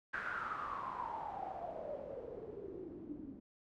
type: noise with low-pass filter sweep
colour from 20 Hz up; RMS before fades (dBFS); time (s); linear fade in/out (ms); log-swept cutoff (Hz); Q
white; -44; 0.13-3.4; 10; 1600 to 260; 9.9
effects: none